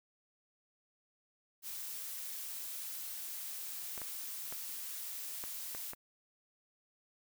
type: noise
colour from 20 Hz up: blue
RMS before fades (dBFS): -43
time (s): 1.62-5.95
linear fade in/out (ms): 50
type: clicks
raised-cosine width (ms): 0.5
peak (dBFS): -30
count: 6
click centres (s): 3.978 / 4.017 / 4.525 / 5.439 / 5.749 / 5.934
effects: none